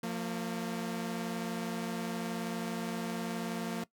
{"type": "tone pair together", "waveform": "sawtooth", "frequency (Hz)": [176.44, 228.9], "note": ["F3", "A#3"], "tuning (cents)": [18, -31], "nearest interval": "perfect fourth", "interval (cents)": 451, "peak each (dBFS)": [-34, -32], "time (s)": [0.03, 3.84], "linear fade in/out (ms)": 5, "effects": ["noise-tail reverb RT60 0.1 s tail -19 dB re dry"]}